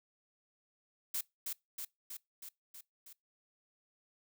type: noise with echo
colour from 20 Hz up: blue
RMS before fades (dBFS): -36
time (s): 1.14-1.21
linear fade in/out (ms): 5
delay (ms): 320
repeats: 6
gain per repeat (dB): -3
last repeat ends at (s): 3.13
effects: noise-tail reverb RT60 0.2 s tail -23 dB re dry